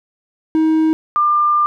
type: tone pair in turn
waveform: triangle / sine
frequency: 316.8 / 1196.1 Hz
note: D#4 / D6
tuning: +31 / +31 cents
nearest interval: octave + major seventh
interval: 2300 cents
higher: second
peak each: -9 / -11 dBFS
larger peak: first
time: 0.55-0.93 / 1.16-1.66 s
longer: second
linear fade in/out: 0 ms
effects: none